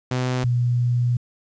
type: tone pair in turn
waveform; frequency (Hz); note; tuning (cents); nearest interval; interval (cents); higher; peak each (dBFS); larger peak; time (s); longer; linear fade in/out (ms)
sawtooth / sine; 126.8 / 121.71; B2 / B2; +46 / -25; minor second; 71; first; -17; neither; 0.11-0.44 / 0.44-1.17; second; 5
effects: resampled to 16000 Hz + 9-bit